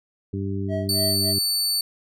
harmonic tone, 98 Hz, G2, in tune, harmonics 1 / 2 / 3 / 4, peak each -27 / -30 / -32 / -33 dBFS, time 0.33-1.39 s, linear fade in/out 5 ms
triangle tone with tremolo, 642 Hz, E5, 46 cents flat, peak -23 dBFS, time 0.68-1.34 s, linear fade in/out 50 ms, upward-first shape sine, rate 3.4 Hz, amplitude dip 95%
sawtooth tone, 4500 Hz, C#8, 25 cents sharp, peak -18 dBFS, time 0.89-1.81 s, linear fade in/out 2 ms
effects none

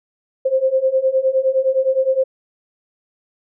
sine beating tone pair, 521 / 530.7 Hz, C5 / C5, -7 / +24 cents, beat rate 9.7 Hz, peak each -18 / -16 dBFS, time 0.45-2.24 s, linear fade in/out 10 ms, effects none

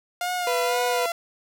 sawtooth tone with vibrato, 703 Hz, F5, 11 cents sharp, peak -21 dBFS, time 0.21-1.12 s, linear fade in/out 2 ms, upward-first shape sine, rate 2 Hz, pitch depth 54 cents each way
30% pulse tone, 493.9 Hz, B4, in tune, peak -21 dBFS, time 0.47-1.06 s, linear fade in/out 2 ms
effects none

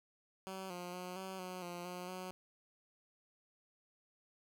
10% pulse tone with pitch steps, 190.2 / 177.6 / 181 / 189.7 / 183.2 / 175.1 / 179.6 / 184.4 Hz, F#3 / F3 / F#3 / F#3 / F#3 / F3 / F3 / F#3, +48 / +29 / -38 / +43 / -17 / +5 / +49 / -6 cents, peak -35 dBFS, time 0.47-2.31 s, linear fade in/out 0 ms, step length 230 ms, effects none

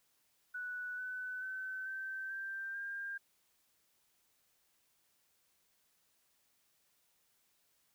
sine tone with pitch steps, 1480 / 1503.3 / 1526.9 / 1550.9 / 1575.3 / 1600 Hz, F#6 / F#6 / G6 / G6 / G6 / G6, 0 / +27 / -46 / -19 / +8 / +35 cents, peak -39 dBFS, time 0.54-3.18 s, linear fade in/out 10 ms, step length 440 ms, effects white hiss -75 dBFS RMS until 7.94 s

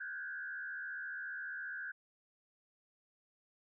sine tone with frequency modulation, 1568 Hz, G6, in tune, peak -40 dBFS, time 0-1.92 s, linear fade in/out 10 ms, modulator 74.6 Hz, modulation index 1.3, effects none

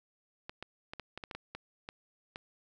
clicks, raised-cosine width 0.3 ms, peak -25 dBFS, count 11, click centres 0.495 / 0.626 / 0.935 / 0.997 / 1.176 / 1.238 / 1.312 / 1.35 / 1.55 / 1.889 / 2.359 s, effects none

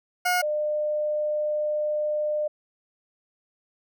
20% pulse / sine tone pair in turn, 720 / 602.3 Hz, F#5 / D5, -47 / +44 cents, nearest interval minor third, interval 309 cents, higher first, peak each -16 / -23 dBFS, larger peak first, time 0.25-0.42 / 0.42-2.48 s, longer second, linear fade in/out 10 ms, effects none

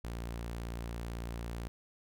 sawtooth tone, 58 Hz, A#1, 8 cents flat, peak -34 dBFS, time 0.04-1.68 s, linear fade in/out 0 ms, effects none

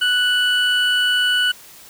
triangle tone pair together, 1480 / 2962 Hz, F#6 / F#7, 0 / +1 cents, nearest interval octave, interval 1201 cents, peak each -16 dBFS, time 0.01-1.52 s, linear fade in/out 10 ms, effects white hiss -43 dBFS RMS until 1.89 s

